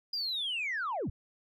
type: linear sweep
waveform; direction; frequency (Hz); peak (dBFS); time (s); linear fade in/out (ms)
sine; down; 4915 to 54.3; -30; 0.13-1.1; 5
effects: tanh soft clip ceiling -28 dBFS